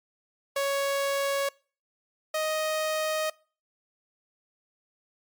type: tone pair in turn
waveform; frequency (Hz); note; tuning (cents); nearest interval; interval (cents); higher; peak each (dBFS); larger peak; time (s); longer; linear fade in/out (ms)
sawtooth; 556 / 624.1; C#5 / D#5; +5 / +5; major second; 200; second; -21 / -22; first; 0.56-1.49 / 2.34-3.3; second; 5
effects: noise-tail reverb RT60 0.4 s tail -25 dB re dry + MP3 96 kbps